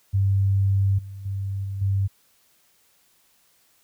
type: tone with level steps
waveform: sine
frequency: 98 Hz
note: G2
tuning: in tune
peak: -17 / -34 / -25 / -27 / -19 dBFS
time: 0.13-2.08 s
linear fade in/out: 20 ms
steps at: 0.98 / 1.25 / 1.64 / 1.81 s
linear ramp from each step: 10 ms
effects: white hiss -62 dBFS RMS until 3.83 s